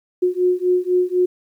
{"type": "beating tone pair", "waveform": "sine", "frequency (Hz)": [360, 364], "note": ["F#4", "F#4"], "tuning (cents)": [-47, -28], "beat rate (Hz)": 4, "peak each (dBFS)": -18, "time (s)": [0.22, 1.26], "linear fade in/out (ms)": 10, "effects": ["9-bit"]}